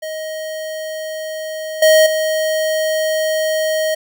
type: tone with level steps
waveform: square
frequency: 628 Hz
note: D#5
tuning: 16 cents sharp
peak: -24 / -8 / -16 dBFS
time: 0.02-3.95 s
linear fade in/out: 10 ms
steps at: 1.82 / 2.06 s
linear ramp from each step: 5 ms
effects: none